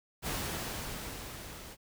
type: noise with level ramp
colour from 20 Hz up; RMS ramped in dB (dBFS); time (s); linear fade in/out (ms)
pink; -34 to -48; 0.22-1.77; 50
effects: none